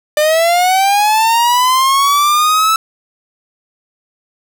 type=linear sweep; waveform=45% pulse; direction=up; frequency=595 to 1318.5 Hz; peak=-9 dBFS; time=0.17-2.76 s; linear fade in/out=2 ms; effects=none